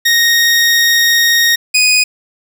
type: tone pair in turn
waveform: 20% pulse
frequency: 1864.7 / 2489 Hz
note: A#6 / D#7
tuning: 0 / 0 cents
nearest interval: perfect fourth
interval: 500 cents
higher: second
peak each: -3 dBFS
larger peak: neither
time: 0.05-1.56 / 1.74-2.04 s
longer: first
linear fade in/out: 10 ms
effects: 7-bit